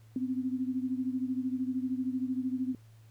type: beating tone pair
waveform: sine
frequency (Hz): 254 / 267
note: B3 / C4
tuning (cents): +49 / +35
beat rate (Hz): 13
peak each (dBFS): -31 / -35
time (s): 0.16-2.75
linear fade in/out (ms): 2
effects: added 111 Hz sine -53 dBFS peak until 3.1 s + pink hiss -67 dBFS RMS until 3.1 s